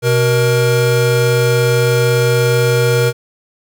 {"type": "tone pair together", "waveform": "square", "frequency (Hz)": [125.6, 473.1], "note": ["B2", "A#4"], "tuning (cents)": [30, 26], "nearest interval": "octave + major seventh", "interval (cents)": 2296, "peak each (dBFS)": -14, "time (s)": [0.02, 3.13], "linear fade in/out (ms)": 50, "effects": []}